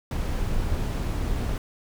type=noise; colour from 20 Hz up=brown; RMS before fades=-26 dBFS; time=0.11-1.58 s; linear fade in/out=2 ms; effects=none